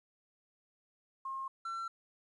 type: tone pair in turn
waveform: sine / triangle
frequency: 1071 / 1349.4 Hz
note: C6 / E6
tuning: +40 / +40 cents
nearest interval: major third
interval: 400 cents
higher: second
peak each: -37 / -35 dBFS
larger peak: second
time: 1.25-1.48 / 1.65-1.88 s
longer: neither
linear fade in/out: 5 ms
effects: resampled to 22050 Hz + 12-bit